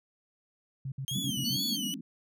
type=tone bursts; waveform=sine; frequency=134.8 Hz; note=C#3; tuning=48 cents flat; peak=-33 dBFS; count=6; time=0.85-1.57 s; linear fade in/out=5 ms; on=70 ms; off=60 ms
type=tone with vibrato; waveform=sawtooth; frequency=3156 Hz; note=G7; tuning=11 cents sharp; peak=-30 dBFS; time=1.08-1.94 s; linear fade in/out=0 ms; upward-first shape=sine; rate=2.2 Hz; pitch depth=140 cents each way
type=band-pass noise; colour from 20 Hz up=pink; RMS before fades=-37 dBFS; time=1.15-2.01 s; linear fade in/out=5 ms; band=170 to 300 Hz; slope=96 dB/octave
type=tone; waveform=square; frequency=4435 Hz; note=C#8; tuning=in tune; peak=-32 dBFS; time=1.44-1.77 s; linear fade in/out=20 ms
effects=none